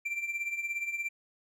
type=tone with tremolo; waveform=triangle; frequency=2356 Hz; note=D7; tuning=5 cents sharp; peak=-27 dBFS; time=0.05-1.09 s; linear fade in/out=10 ms; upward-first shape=triangle; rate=17 Hz; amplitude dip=75%; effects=none